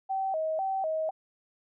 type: tone with vibrato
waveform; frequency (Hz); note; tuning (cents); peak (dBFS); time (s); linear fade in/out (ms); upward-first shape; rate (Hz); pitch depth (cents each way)
sine; 698.5; F5; 0; -27; 0.09-1.11; 20; square; 2; 170
effects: none